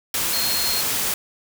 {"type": "tone in noise", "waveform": "sine", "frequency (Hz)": 4246, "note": "C8", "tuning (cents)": 25, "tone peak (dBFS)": -24, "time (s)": [0.33, 0.81], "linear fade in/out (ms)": 2, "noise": "white", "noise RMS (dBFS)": -23, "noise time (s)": [0.14, 1.14], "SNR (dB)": -4, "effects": []}